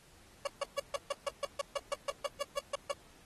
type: tone bursts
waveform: 30% pulse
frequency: 566 Hz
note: C#5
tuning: 36 cents sharp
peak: -28 dBFS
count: 16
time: 0.45-2.918 s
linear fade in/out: 5 ms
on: 23 ms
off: 140 ms
effects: pink hiss -61 dBFS RMS until 3.25 s + AAC 32 kbps